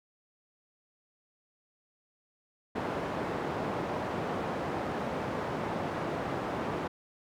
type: band-pass noise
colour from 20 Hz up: white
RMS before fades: -34 dBFS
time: 2.75-6.88 s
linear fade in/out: 10 ms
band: 100 to 800 Hz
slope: 12 dB/octave
effects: none